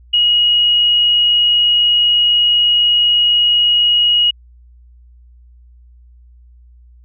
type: tone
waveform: sine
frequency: 2894 Hz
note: F#7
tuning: 39 cents flat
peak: -9 dBFS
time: 0.13-4.31 s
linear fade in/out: 10 ms
effects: added 60 Hz sine -41 dBFS peak until 7.04 s